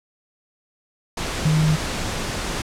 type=tone in noise; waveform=sine; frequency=155.56 Hz; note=D#3; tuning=in tune; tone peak=-15 dBFS; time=1.45-1.76 s; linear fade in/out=5 ms; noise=pink; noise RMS=-26 dBFS; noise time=1.17-2.62 s; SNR=+8 dB; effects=low-pass 8000 Hz 12 dB/octave